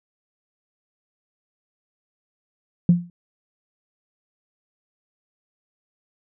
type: tone with exponential decay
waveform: sine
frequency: 174.1 Hz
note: F3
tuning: 5 cents flat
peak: -7 dBFS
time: 2.89-3.1 s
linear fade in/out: 2 ms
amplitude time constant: 45 ms
effects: tanh soft clip ceiling -5 dBFS